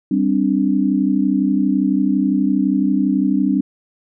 sine chord, G suspended fourth, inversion none, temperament equal, 196 / 261.6 / 293.7 Hz, G3 / C4 / D4, 0 / 0 / 0 cents, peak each -18 dBFS, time 0.11-3.61 s, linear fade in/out 5 ms, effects none

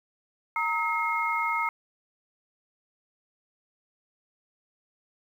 sine tone cluster, 927 / 1280 / 2150 Hz, A#5 / D#6 / C7, -10 / +49 / +47 cents, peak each -29 dBFS, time 0.56-1.69 s, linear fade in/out 2 ms, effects 9-bit

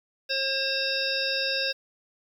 harmonic tone, 537 Hz, C5, 45 cents sharp, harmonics 1 / 3 / 5 / 7 / 9 / 10, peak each -32 / -32 / -32 / -32 / -32 / -32 dBFS, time 0.29-1.73 s, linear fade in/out 20 ms, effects 9-bit

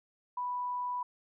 sine tone, 987 Hz, B5, 1 cent flat, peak -32 dBFS, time 0.37-1.03 s, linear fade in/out 5 ms, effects none

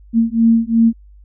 sine beating tone pair, 227 / 229.8 Hz, A#3 / A#3, -46 / -25 cents, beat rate 2.8 Hz, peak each -13 dBFS, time 0.13-0.93 s, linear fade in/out 50 ms, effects added 50 Hz sine -40 dBFS peak until 1.24 s

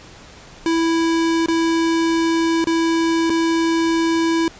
square tone with dropouts, 329.6 Hz, E4, in tune, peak -16 dBFS, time 0.66-4.48 s, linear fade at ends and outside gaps 1 ms, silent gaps 1.46-1.484 / 2.642-2.671 / 3.297-3.302 s, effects pink hiss -42 dBFS RMS until 4.59 s + resampled to 16000 Hz

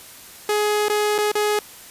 sawtooth tone with dropouts, 419.3 Hz, G#4, 17 cents sharp, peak -14 dBFS, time 0.49-1.59 s, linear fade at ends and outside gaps 2 ms, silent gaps 0.884-0.898 / 1.181-1.185 / 1.317-1.353 s, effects white hiss -42 dBFS RMS until 1.9 s + resampled to 32000 Hz

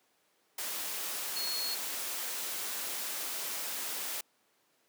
sine tone in noise, 4320 Hz, C#8, 45 cents flat, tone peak -34 dBFS, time 1.36-1.75 s, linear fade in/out 5 ms, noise white, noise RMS -37 dBFS, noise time 0.58-4.21 s, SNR 0 dB, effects pink hiss -71 dBFS RMS until 4.88 s + high-pass 300 Hz 12 dB/octave

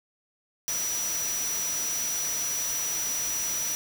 sine tone in noise, 5860 Hz, F#8, 18 cents flat, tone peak -28 dBFS, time 0.68-3.75 s, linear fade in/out 0 ms, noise white, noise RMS -34 dBFS, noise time 0.68-3.75 s, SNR +3 dB, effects none

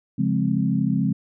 sine chord, Db major seventh, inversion none, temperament equal, 138.59 / 174.61 / 207.7 / 261.6 Hz, Db3 / F3 / Ab3 / C4, 0 / 0 / 0 / 0 cents, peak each -25 / -24 / -23 / -25 dBFS, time 0.18-1.13 s, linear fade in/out 10 ms, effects none

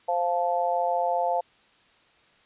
harmonic tone, 174.61 Hz, F3, in tune, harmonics 3 / 4 / 5, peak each -28 / -25 / -28 dBFS, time 0.08-1.41 s, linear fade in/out 10 ms, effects white hiss -60 dBFS RMS until 2.45 s + resampled to 8000 Hz

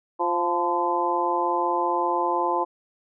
harmonic tone with a mistuned harmonic, 174.61 Hz, F3, in tune, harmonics 2 / 3 / 4 / 5 / 6, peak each -28 / -30 / -30 / -25 / -26 dBFS, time 0.19-2.65 s, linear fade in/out 20 ms, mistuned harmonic 6, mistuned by -41 cents, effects none

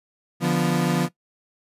35% pulse chord, B diminished, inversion first, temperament equal, 146.83 / 174.61 / 246.9 Hz, D3 / F3 / B3, 0 / 0 / 0 cents, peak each -23 / -20 / -24 dBFS, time 0.4-1.09 s, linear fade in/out 50 ms, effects noise-tail reverb RT60 0.1 s tail -18 dB re dry + resampled to 32000 Hz

